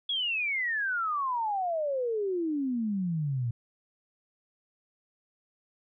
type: exponential sweep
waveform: sine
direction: down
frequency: 3394 to 114.1 Hz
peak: -27 dBFS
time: 0.09-3.51 s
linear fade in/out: 5 ms
effects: none